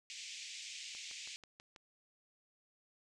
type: band-pass noise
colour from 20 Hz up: pink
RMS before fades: -48 dBFS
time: 0.1-1.36 s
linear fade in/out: 0 ms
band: 2200 to 7700 Hz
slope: 48 dB/octave
type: click train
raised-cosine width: 0.2 ms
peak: -37 dBFS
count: 6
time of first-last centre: 0.95-1.762 s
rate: 6.16 Hz
effects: none